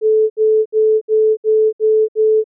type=tone bursts; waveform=sine; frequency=435 Hz; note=A4; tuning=20 cents flat; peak=-9 dBFS; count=7; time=0.01-2.442 s; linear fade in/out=50 ms; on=290 ms; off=67 ms; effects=none